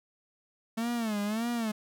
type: tone with vibrato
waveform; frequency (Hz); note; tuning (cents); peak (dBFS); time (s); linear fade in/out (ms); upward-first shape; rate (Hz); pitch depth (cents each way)
45% pulse; 221; A3; +8; -29; 0.77-1.72; 10; sine; 1.7; 140
effects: none